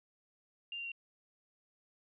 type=tone with pitch steps; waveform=sine; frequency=2794 / 2773 / 2752 Hz; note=F7 / F7 / F7; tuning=0 / -13 / -26 cents; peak=-39 dBFS; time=0.72-0.918 s; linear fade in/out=2 ms; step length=66 ms; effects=none